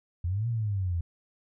sine exponential two-way sweep, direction up then down, 82.7 to 120 to 82.7 Hz, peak -26 dBFS, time 0.24-1.01 s, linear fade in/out 5 ms, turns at 0.48 s, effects none

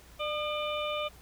harmonic tone with a mistuned harmonic, 598 Hz, D5, 31 cents sharp, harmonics 1 / 2 / 4 / 5 / 6, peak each -33 / -36 / -39 / -40 / -41 dBFS, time 0.19-1.09 s, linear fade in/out 20 ms, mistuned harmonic 2, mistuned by +28 cents, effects added 60 Hz sine -56 dBFS peak until 1.21 s + pink hiss -56 dBFS RMS until 1.21 s

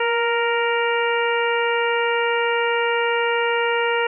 harmonic tone with a mistuned harmonic, 466.2 Hz, A#4, in tune, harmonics 1 / 2 / 3 / 4 / 5 / 6, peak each -21 / -24 / -26 / -27 / -28 / -29 dBFS, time 0-4.07 s, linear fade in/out 5 ms, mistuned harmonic 1, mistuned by +21 cents, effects none

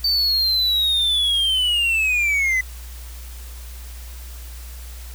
triangle linear sweep, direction down, 4591 to 1999 Hz, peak -15 dBFS, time 0.04-2.61 s, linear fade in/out 5 ms, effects added 60 Hz sine -33 dBFS peak until 5.14 s + white hiss -43 dBFS RMS until 5.14 s

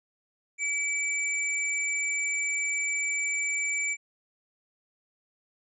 sine tone pair together, 2298 / 7187 Hz, D7 / A8, -38 / +36 cents, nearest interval octave + minor sixth, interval 1974 cents, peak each -27 / -33 dBFS, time 0.58-3.97 s, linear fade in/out 50 ms, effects none

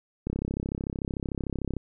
click train, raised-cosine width 3 ms, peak -17 dBFS, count 51, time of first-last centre 0.27-1.767 s, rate 33.4 Hz, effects none

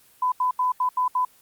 sine tone bursts at uneven times, 1004 Hz, B5, 28 cents sharp, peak -19 dBFS, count 6, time 0.22-0.32 / 0.4-0.51 / 0.59-0.72 / 0.8-0.89 / 0.97-1.08 / 1.15-1.25 s, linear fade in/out 5 ms, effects white hiss -56 dBFS RMS until 1.41 s + Opus 24 kbps

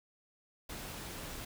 pink noise, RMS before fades -44 dBFS, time 0.69-1.45 s, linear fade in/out 5 ms, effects none

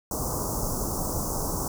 pink band-stop noise, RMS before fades -29 dBFS, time 0.11-1.68 s, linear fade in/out 2 ms, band 1200 to 5500 Hz, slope 48 dB/octave, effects none

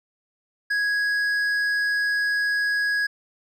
sine tone with hard clipping, 1661.2 Hz, G#6, in tune, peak -22 dBFS, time 0.7-3.07 s, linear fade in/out 10 ms, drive 6 dB, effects none

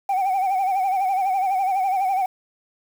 sine tone with vibrato, 766 Hz, G5, 40 cents flat, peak -16 dBFS, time 0.09-2.26 s, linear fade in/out 5 ms, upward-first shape sine, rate 12 Hz, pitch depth 75 cents each way, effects tanh soft clip ceiling -17 dBFS + 7-bit

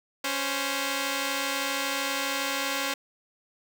5% pulse tone pair together, 277.2 / 521.8 Hz, C#4 / C5, 0 / -5 cents, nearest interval major seventh, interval 1095 cents, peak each -18 / -19 dBFS, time 0.24-2.94 s, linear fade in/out 5 ms, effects none

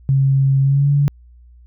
sine tone with pitch glide, 135.9 to 142.9 Hz, C#3 to D3, -34 to -47 cents, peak -11 dBFS, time 0.09-1.08 s, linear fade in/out 0 ms, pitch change +87 cents, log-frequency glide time 0.62-0.9 s, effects added 60 Hz sine -42 dBFS peak until 1.66 s

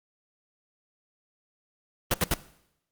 pink noise bursts, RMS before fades -23 dBFS, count 3, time 2.11-2.34 s, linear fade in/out 2 ms, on 30 ms, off 70 ms, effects noise-tail reverb RT60 0.8 s tail -18 dB re dry + Opus 24 kbps

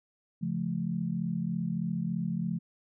sine chord, Db augmented, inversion none, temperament just, 138.59 / 173.24 / 216.5 Hz, Db3 / F3 / A3, 0 / -14 / -28 cents, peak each -37 / -31 / -34 dBFS, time 0.41-2.59 s, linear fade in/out 20 ms, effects none

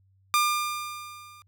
sawtooth tone with level ramp, 1200 Hz, D6, 37 cents sharp, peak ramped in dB -15 to -45 dBFS, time 0.34-1.42 s, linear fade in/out 0 ms, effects added 96 Hz sine -60 dBFS peak until 1.47 s

